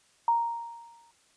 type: tone with exponential decay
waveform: sine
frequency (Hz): 932.3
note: A#5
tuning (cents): 0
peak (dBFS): -19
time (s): 0.28-1.11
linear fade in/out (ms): 2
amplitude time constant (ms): 180
effects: white hiss -64 dBFS RMS until 1.36 s + resampled to 22050 Hz